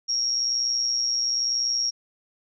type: tone with amplitude modulation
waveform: sine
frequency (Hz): 5588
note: F8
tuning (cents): 0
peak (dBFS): -19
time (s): 0.08-1.91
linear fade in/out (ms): 20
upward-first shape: sine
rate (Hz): 121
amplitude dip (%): 60
effects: none